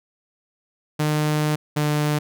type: tone pair in turn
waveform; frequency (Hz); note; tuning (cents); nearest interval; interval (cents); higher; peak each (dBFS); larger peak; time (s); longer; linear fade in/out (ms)
sawtooth; 151.6 / 149.43; D#3 / D3; -45 / +30; unison; 25; first; -15; neither; 0.99-1.56 / 1.76-2.19; first; 10
effects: none